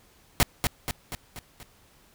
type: noise with echo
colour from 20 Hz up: pink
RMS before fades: -19 dBFS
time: 0.4-0.43 s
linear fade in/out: 0 ms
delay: 240 ms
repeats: 5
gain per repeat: -5 dB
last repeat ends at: 1.63 s
effects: pink hiss -59 dBFS RMS until 2.14 s